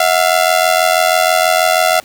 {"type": "ring-modulated tone", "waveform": "sawtooth", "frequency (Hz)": 686, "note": "F5", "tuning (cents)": -31, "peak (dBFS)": -3, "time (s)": [0, 2], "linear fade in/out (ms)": 2, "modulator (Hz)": 43.1, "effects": ["pink hiss -42 dBFS RMS until 2.04 s", "high-pass 100 Hz 12 dB/octave"]}